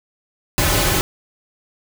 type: noise with comb filter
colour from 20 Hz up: pink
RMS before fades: -17 dBFS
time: 0.58-1.01 s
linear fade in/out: 0 ms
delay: 4.3 ms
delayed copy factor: -0.7
effects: none